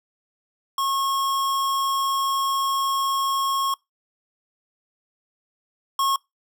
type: tone pair in turn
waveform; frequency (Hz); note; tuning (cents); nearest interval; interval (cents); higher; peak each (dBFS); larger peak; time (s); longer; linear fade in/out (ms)
square; 1089 / 1089; C#6 / C#6; -31 / -31; unison; 0; neither; -22 / -20; second; 0.78-3.74 / 5.99-6.16; first; 2
effects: noise-tail reverb RT60 0.2 s tail -25 dB re dry